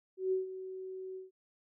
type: tone with ADSR envelope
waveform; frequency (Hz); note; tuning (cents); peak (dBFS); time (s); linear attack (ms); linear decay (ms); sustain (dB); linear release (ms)
sine; 376; F#4; +28; -27; 0.17-1.31; 150; 140; -13; 150
effects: none